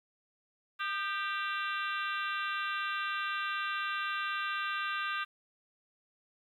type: harmonic tone with a mistuned harmonic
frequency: 392 Hz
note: G4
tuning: in tune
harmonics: 3 / 4 / 5 / 6 / 7 / 8 / 9 / 10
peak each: -36 / -36 / -46 / -46 / -41 / -49 / -45 / -49 dBFS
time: 0.79-5.25 s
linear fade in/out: 20 ms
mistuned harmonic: 3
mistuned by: +54 cents
effects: 11-bit